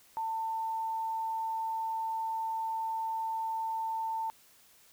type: tone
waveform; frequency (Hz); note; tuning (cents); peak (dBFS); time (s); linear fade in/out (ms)
sine; 895; A5; +29; -31; 0.17-4.3; 0
effects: white hiss -61 dBFS RMS until 4.92 s